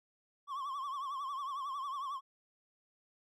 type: tone with vibrato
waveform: triangle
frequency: 1101 Hz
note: C#6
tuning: 12 cents flat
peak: -35 dBFS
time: 0.47-2.21 s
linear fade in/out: 50 ms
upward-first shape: triangle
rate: 11 Hz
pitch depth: 120 cents each way
effects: none